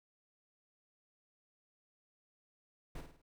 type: noise with echo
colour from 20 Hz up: brown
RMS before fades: -43 dBFS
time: 2.95-3.01 s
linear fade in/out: 5 ms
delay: 52 ms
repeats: 4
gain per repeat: -6 dB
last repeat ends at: 3.218 s
effects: none